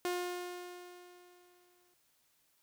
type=tone with exponential decay; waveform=sawtooth; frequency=356.4 Hz; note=F4; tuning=35 cents sharp; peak=-28 dBFS; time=0.05-1.94 s; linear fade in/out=1 ms; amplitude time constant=410 ms; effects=white hiss -73 dBFS RMS until 2.62 s

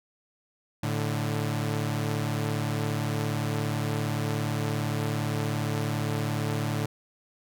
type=tone pair together; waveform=sawtooth; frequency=109.44 / 146.83 Hz; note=A2 / D3; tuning=-9 / 0 cents; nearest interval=perfect fourth; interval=509 cents; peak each=-25 / -26 dBFS; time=0.83-6.86 s; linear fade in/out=5 ms; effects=none

